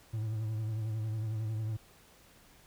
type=tone with vibrato; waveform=triangle; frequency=109.5 Hz; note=A2; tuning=8 cents flat; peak=-30 dBFS; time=0.13-1.77 s; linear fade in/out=10 ms; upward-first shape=triangle; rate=11 Hz; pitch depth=58 cents each way; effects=pink hiss -60 dBFS RMS until 2.66 s